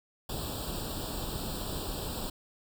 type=noise with comb filter; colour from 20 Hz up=pink; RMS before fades=-36 dBFS; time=0.29-2.3 s; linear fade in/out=5 ms; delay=0.24 ms; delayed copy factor=+1; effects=none